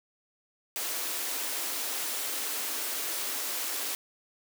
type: high-pass noise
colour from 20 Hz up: white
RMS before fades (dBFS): -33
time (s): 0.76-3.95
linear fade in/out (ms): 0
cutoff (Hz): 250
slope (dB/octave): 96
effects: none